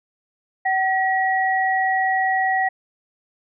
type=tone pair together; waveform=sine; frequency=760 / 1915 Hz; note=F#5 / A#6; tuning=+46 / +46 cents; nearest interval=octave + major third; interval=1600 cents; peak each=-19 / -21 dBFS; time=0.65-2.69 s; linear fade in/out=10 ms; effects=none